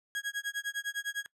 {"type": "tone with tremolo", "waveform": "35% pulse", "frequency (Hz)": 1649, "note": "G#6", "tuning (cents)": -13, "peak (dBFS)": -29, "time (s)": [0.15, 1.26], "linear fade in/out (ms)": 0, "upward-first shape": "sine", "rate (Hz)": 9.9, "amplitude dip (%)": 100, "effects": ["noise-tail reverb RT60 0.1 s tail -21 dB re dry", "low-pass 12000 Hz 12 dB/octave"]}